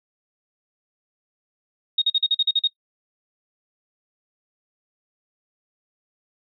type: tone bursts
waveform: sine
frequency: 3729 Hz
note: A#7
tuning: in tune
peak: -15 dBFS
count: 9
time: 1.98-2.674 s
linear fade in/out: 5 ms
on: 38 ms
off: 44 ms
effects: noise-tail reverb RT60 0.1 s tail -24 dB re dry